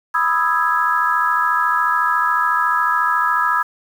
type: chord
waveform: sine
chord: E major seventh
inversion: second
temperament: equal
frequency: 987.8 / 1244.5 / 1318.5 / 1661.2 Hz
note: B5 / D#6 / E6 / G#6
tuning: 0 / 0 / 0 / 0 cents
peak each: -20 dBFS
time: 0.14-3.63 s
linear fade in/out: 10 ms
effects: 7-bit